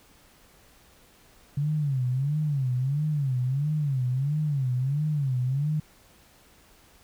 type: tone with vibrato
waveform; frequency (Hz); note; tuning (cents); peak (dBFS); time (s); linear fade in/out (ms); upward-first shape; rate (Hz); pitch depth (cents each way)
sine; 138.59; C#3; 0; -23; 1.57-5.8; 5; sine; 1.5; 180
effects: pink hiss -57 dBFS RMS until 7.03 s